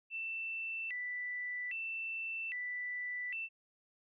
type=tone with vibrato; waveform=sine; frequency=2298 Hz; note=D7; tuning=38 cents flat; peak=-37 dBFS; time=0.1-3.49 s; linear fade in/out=50 ms; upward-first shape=square; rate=0.62 Hz; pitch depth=260 cents each way; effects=none